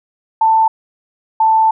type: tone pair in turn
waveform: sine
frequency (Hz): 888 / 884.3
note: A5 / A5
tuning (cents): +16 / +8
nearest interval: unison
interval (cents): 8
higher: first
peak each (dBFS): -8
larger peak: neither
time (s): 0.41-0.68 / 1.4-1.71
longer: second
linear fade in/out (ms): 5
effects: none